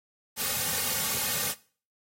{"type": "noise with comb filter", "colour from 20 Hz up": "white", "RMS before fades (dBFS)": -29, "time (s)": [0.36, 1.55], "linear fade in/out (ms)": 50, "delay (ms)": 3, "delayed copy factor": -0.85, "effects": ["noise-tail reverb RT60 0.4 s tail -19 dB re dry", "AAC 48 kbps"]}